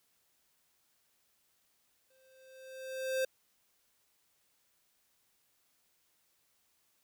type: tone with exponential growth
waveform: square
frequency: 524 Hz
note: C5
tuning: 2 cents sharp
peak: -29 dBFS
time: 2.1-3.25 s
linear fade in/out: 5 ms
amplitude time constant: 250 ms
effects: white hiss -74 dBFS RMS until 7.03 s